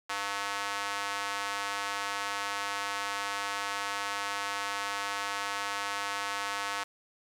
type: tone with high-pass filter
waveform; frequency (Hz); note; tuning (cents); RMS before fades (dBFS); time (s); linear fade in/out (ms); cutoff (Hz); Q
square; 100.3; G2; +40; -34; 0.09-6.84; 10; 1100; 1.3
effects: low-pass 9000 Hz 12 dB/octave + 9-bit